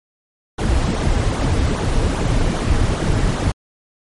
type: noise with flanger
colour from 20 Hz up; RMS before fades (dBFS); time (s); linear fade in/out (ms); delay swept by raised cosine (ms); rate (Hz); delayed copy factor
brown; -17; 0.58-3.52; 10; 0.38 to 5.68; 2.5; -0.6
effects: MP3 48 kbps